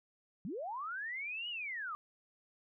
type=linear two-way sweep; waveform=sine; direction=up then down; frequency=155.56 to 2960 to 1153 Hz; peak=-38 dBFS; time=0.45-1.95 s; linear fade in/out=0 ms; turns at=1.49 s; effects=none